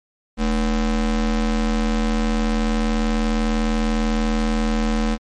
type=ring-modulated tone; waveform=square; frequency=130.81 Hz; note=C3; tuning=in tune; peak=-15 dBFS; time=0.37-5.18 s; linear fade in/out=50 ms; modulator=90.7 Hz; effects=low-pass 7000 Hz 12 dB/octave + MP3 48 kbps